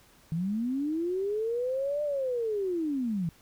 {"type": "linear two-way sweep", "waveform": "sine", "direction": "up then down", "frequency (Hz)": [155.56, 599, 157.1], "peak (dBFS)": -27, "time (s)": [0.32, 3.29], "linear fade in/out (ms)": 0, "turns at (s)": 2.03, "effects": ["pink hiss -59 dBFS RMS until 3.41 s"]}